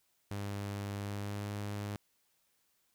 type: tone with pitch glide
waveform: sawtooth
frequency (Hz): 100.9 to 102.6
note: G#2 to G#2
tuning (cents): -49 to -21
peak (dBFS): -33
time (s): 0.31-1.96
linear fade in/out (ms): 0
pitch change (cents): +28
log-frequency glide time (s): 0.98-1.49
effects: white hiss -75 dBFS RMS until 2.94 s